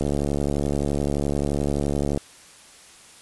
click train, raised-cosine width 2 ms, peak -11 dBFS, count 156, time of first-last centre 0.01-2.175 s, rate 71.6 Hz, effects white hiss -48 dBFS RMS until 3.21 s + resampled to 24000 Hz

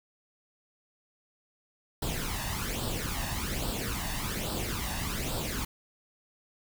pink noise with flanger, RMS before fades -33 dBFS, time 2.02-5.65 s, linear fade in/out 5 ms, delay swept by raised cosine 0.23 to 1.12 ms, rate 1.2 Hz, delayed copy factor +0.65, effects none

